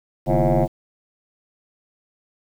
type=tone with frequency modulation; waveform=sine; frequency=246.9 Hz; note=B3; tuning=in tune; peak=-13 dBFS; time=0.26-0.68 s; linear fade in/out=50 ms; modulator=95.3 Hz; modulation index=5.2; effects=tanh soft clip ceiling -12 dBFS + 8-bit